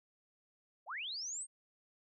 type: linear sweep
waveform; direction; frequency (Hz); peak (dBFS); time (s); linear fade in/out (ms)
sine; up; 530 to 8710; -39; 0.86-1.47; 50
effects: none